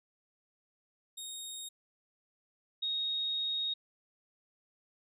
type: tone pair in turn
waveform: 20% pulse / sine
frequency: 3728 / 3745 Hz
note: A#7 / A#7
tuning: -1 / +7 cents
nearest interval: unison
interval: 8 cents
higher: second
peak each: -35 / -31 dBFS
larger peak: second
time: 1.17-1.69 / 2.82-3.74 s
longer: second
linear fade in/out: 10 ms
effects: none